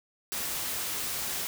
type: noise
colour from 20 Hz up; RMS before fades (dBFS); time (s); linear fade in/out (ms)
white; -33; 0.32-1.47; 0
effects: none